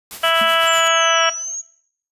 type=noise with tremolo; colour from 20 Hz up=white; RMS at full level=-31 dBFS; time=0.11-0.88 s; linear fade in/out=0 ms; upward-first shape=sine; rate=8 Hz; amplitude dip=65%
type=harmonic tone; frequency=329.6 Hz; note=E4; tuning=in tune; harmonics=2 / 3 / 4 / 5 / 6 / 7 / 8 / 9 / 10; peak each=-18 / -27 / -18 / -22 / -28 / -27 / -27 / -19 / -29 dBFS; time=0.23-1.3 s; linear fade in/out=10 ms
type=tone with exponential decay; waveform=sine; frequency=220.8 Hz; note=A3; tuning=6 cents sharp; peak=-23 dBFS; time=0.41-0.52 s; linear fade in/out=5 ms; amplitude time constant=22 ms
type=linear two-way sweep; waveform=sine; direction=down then up; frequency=7400 to 5588 to 6710 Hz; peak=-24 dBFS; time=0.66-1.62 s; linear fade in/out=20 ms; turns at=1.26 s
effects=noise-tail reverb RT60 0.6 s tail -18 dB re dry + resampled to 32000 Hz